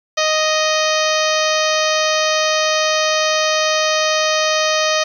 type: harmonic tone with a mistuned harmonic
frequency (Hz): 622.3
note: D#5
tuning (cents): 0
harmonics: 1 / 2 / 3 / 4 / 5 / 6 / 7 / 8 / 9 / 10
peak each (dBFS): -18 / -21 / -23 / -24 / -25 / -26 / -26 / -27 / -28 / -28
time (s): 0.17-5.04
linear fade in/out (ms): 10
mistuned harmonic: 9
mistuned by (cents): +25
effects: 8-bit